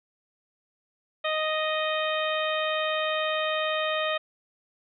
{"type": "harmonic tone with a mistuned harmonic", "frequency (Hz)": 622.3, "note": "D#5", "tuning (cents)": 0, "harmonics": [1, 2, 3, 4, 5, 6], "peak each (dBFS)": [-28, -31, -33, -34, -35, -36], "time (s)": [1.24, 4.18], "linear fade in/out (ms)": 10, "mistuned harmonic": 6, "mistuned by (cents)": -18, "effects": []}